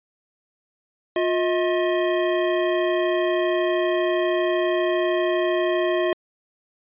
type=tone pair together; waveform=square; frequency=356.4 / 635 Hz; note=F4 / D#5; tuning=+35 / +35 cents; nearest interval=minor seventh; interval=1000 cents; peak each=-22 / -24 dBFS; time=1.16-6.13 s; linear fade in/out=2 ms; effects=resampled to 8000 Hz